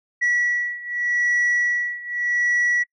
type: beating tone pair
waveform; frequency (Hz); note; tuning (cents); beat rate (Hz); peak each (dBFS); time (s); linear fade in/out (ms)
sine; 1939 / 1939.83; B6 / B6; -32 / -32; 0.83; -20 / -22; 0.21-2.84; 20
effects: noise-tail reverb RT60 0.1 s tail -24 dB re dry + tanh soft clip ceiling -15 dBFS